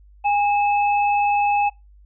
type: tone pair together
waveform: sine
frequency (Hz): 818.9 / 2600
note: G#5 / E7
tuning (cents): -25 / -24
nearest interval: octave + minor sixth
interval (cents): 2001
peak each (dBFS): -16 / -26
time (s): 0.24-1.7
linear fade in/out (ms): 20
effects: noise-tail reverb RT60 0.2 s tail -23 dB re dry + added 50 Hz sine -46 dBFS peak until 2.05 s